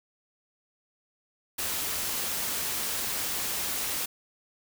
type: noise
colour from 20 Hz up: white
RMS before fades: -31 dBFS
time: 1.58-4.06 s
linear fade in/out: 10 ms
effects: none